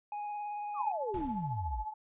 triangle tone with vibrato, 830.6 Hz, G#5, in tune, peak -34 dBFS, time 0.12-0.92 s, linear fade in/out 2 ms, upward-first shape sine, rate 18 Hz, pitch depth 14 cents each way
sine exponential sweep, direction down, 1280 to 46.25 Hz, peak -34 dBFS, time 0.74-1.85 s, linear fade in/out 50 ms
sine tone with tremolo, 860 Hz, A5, 40 cents flat, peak -33 dBFS, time 0.79-1.94 s, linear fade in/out 10 ms, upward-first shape triangle, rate 14 Hz, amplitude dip 80%
brown noise with exponential decay, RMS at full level -39 dBFS, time 1.14-1.83 s, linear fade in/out 2 ms, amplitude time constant 150 ms
effects resampled to 8000 Hz

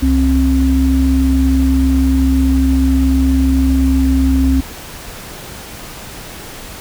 sine tone pair together, 66.4 / 265.6 Hz, C2 / C4, +26 / +26 cents, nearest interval 2 octaves, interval 2400 cents, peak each -12 dBFS, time 0.02-4.61 s, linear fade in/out 10 ms, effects pink hiss -31 dBFS RMS until 6.8 s

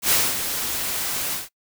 white noise with ADSR envelope, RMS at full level -17 dBFS, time 0.02-1.49 s, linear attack 88 ms, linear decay 230 ms, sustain -9 dB, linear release 160 ms, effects noise-tail reverb RT60 0.1 s tail -22 dB re dry

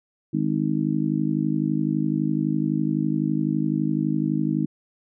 harmonic tone, 51.9 Hz, G#1, in tune, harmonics 3 / 4 / 5 / 6, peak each -26 / -26 / -26 / -26 dBFS, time 0.33-4.66 s, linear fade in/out 10 ms, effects none

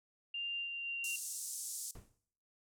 sine tone with pitch glide, 2794 to 2764 Hz, F7 to F7, 0 to -19 cents, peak -37 dBFS, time 0.34-1.16 s, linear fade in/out 5 ms, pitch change -19 cents, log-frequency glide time 0.48-1.05 s
white band-pass noise, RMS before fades -43 dBFS, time 1.04-1.91 s, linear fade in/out 2 ms, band 6100 to 10000 Hz, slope 24 dB/octave
brown noise with exponential decay, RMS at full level -47 dBFS, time 1.95-2.18 s, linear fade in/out 2 ms, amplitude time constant 50 ms
effects noise-tail reverb RT60 0.6 s tail -18 dB re dry

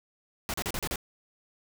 pink noise bursts, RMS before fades -32 dBFS, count 6, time 0.49-0.958 s, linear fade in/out 0 ms, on 48 ms, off 36 ms, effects none

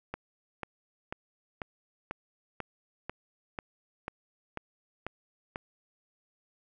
click train, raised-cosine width 0.5 ms, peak -20 dBFS, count 12, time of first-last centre 0.14-5.559 s, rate 2.03 Hz, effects none

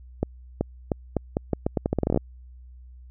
accelerating click train, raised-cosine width 2 ms, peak -9 dBFS, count 18, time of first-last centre 0.23-2.174 s, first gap 380 ms, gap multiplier 0.81, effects added 62 Hz sine -43 dBFS peak until 3.1 s

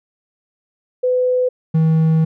sine / triangle tone pair in turn, 503 / 160.04 Hz, B4 / D#3, +32 / +49 cents, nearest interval octave + minor sixth, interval 1983 cents, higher first, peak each -13 / -9 dBFS, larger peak second, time 1.03-1.49 / 1.74-2.25 s, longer second, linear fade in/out 10 ms, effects none

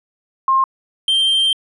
sine / triangle tone pair in turn, 1064 / 3154 Hz, C6 / G7, +29 / +10 cents, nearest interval octave + perfect fifth, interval 1881 cents, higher second, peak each -11 dBFS, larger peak neither, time 0.48-0.64 / 1.08-1.53 s, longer second, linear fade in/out 2 ms, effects resampled to 24000 Hz

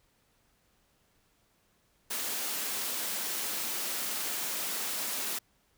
white high-pass noise, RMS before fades -34 dBFS, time 2.1-5.39 s, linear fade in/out 10 ms, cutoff 180 Hz, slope 24 dB/octave, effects pink hiss -70 dBFS RMS until 5.77 s

